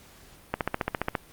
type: click train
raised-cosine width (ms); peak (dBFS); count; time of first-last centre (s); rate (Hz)
0.5; -10; 10; 0.54-1.152; 14.7
effects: pink hiss -53 dBFS RMS until 1.32 s + Opus 48 kbps